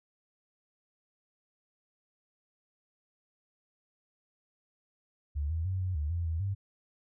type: tone with pitch steps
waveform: sine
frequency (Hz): 72.7 / 81.6 / 93.9 / 92.2 / 74.4 / 85.6 / 81.4 / 98.4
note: D2 / E2 / F#2 / F#2 / D2 / F2 / E2 / G2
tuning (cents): -17 / -17 / +26 / -6 / +23 / -34 / -21 / +7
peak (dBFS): -29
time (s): 5.35-6.55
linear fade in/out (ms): 20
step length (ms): 150
effects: none